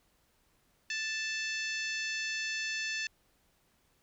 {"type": "harmonic tone with a mistuned harmonic", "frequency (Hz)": 880, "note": "A5", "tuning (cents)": 0, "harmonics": [2, 3, 4, 5, 6, 7, 8], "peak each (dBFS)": [-37, -37, -44, -43, -44, -45, -50], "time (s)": [0.9, 3.07], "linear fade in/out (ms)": 2, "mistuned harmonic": 8, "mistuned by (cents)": 34, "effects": ["pink hiss -71 dBFS RMS until 4.02 s"]}